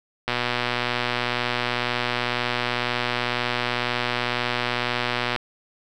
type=click train; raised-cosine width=0.3 ms; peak=-7 dBFS; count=621; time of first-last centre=0.28-5.362 s; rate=122 Hz; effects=none